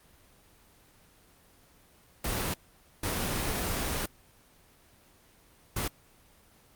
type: noise bursts at uneven times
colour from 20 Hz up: pink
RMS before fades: -31 dBFS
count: 3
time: 2.24-2.54 / 3.03-4.06 / 5.76-5.88 s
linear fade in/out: 5 ms
effects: pink hiss -60 dBFS RMS until 6.75 s + Opus 24 kbps